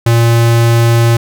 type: tone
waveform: square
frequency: 116.54 Hz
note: A#2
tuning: in tune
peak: -7 dBFS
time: 0.06-1.17 s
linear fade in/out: 5 ms
effects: none